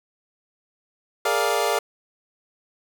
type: chord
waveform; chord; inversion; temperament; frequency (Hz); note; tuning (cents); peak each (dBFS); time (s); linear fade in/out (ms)
25% pulse; Bb dominant seventh; third; equal; 415.3 / 466.2 / 587.3 / 698.5; Ab4 / Bb4 / D5 / F5; 0 / 0 / 0 / 0; -22; 1.25-1.79; 5
effects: none